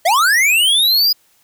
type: linear sweep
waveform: square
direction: up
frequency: 613 to 4978 Hz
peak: -11 dBFS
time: 0.05-1.13 s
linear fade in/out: 10 ms
effects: white hiss -56 dBFS RMS until 1.43 s